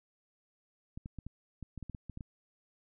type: clicks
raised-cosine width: 5 ms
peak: -30 dBFS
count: 12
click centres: 0.975 / 1.059 / 1.187 / 1.266 / 1.627 / 1.777 / 1.827 / 1.897 / 1.948 / 2.097 / 2.174 / 2.208 s
effects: none